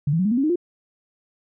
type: tone with pitch steps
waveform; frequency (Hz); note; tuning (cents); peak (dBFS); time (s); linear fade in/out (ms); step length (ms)
sine; 144.2 / 163.74 / 185.93 / 211.1 / 239.7 / 272.2 / 309.1 / 351; D3 / E3 / F#3 / G#3 / A#3 / C#4 / D#4 / F4; -31 / -11 / +9 / +29 / +48 / -31 / -11 / +9; -17; 0.07-0.558; 5; 61
effects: none